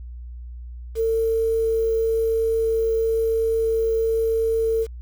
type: tone with quantisation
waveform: sine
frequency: 450.5 Hz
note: A4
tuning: 41 cents sharp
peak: -18 dBFS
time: 0.95-4.87 s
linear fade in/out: 50 ms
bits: 7
effects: added 60 Hz sine -33 dBFS peak until 5.01 s